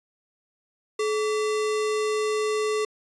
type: tone with sample-and-hold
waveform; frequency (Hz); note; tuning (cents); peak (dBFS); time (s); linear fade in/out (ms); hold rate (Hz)
sine; 428; A4; -48; -22; 0.99-2.85; 5; 1575
effects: resampled to 22050 Hz